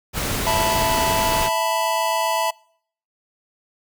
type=noise; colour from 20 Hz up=pink; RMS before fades=-24 dBFS; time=0.13-1.5 s; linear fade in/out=50 ms
type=chord; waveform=square; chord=E suspended fourth; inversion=none; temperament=equal; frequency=659.3 / 880 / 987.8 Hz; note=E5 / A5 / B5; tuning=0 / 0 / 0 cents; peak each=-24 dBFS; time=0.46-2.51 s; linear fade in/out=10 ms
effects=noise-tail reverb RT60 0.6 s tail -25 dB re dry